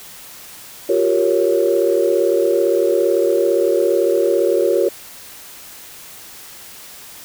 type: chord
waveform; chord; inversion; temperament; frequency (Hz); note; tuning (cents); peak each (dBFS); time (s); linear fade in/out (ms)
sine; G half-diminished seventh; third; equal with one note detuned; 354.3 / 392 / 466.2 / 554.4; F4 / G4 / Bb4 / Db5; +25 / 0 / 0 / 0; -18; 0.89-4.89; 5
effects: tanh soft clip ceiling -3 dBFS + white hiss -38 dBFS RMS until 7.24 s